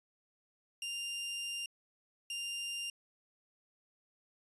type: tone bursts at uneven times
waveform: sawtooth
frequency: 2794 Hz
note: F7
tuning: in tune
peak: -34 dBFS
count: 2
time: 0.82-1.66 / 2.3-2.9 s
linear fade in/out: 2 ms
effects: resampled to 24000 Hz